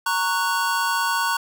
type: chord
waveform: square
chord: F# major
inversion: first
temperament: just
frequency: 925 / 1110 / 1480 Hz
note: A#5 / C#6 / F#6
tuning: -14 / +2 / 0 cents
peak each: -25 / -26 / -25 dBFS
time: 0.06-1.37 s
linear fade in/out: 5 ms
effects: none